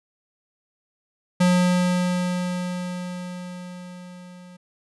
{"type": "tone with level ramp", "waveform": "square", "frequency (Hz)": 179.7, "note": "F3", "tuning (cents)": 50, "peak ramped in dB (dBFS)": [-15, -43], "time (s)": [1.4, 4.57], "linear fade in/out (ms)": 10, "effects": ["resampled to 24000 Hz"]}